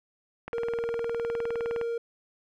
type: click train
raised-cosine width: 0.5 ms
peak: -21 dBFS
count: 27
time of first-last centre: 0.48-1.813 s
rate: 19.5 Hz
type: tone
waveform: triangle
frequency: 466.2 Hz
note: A#4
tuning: in tune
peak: -26 dBFS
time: 0.53-1.98 s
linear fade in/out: 5 ms
effects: none